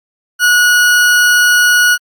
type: tone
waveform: 40% pulse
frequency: 1459 Hz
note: F#6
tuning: 25 cents flat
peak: -6 dBFS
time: 0.39-1.98 s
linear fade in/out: 50 ms
effects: Opus 48 kbps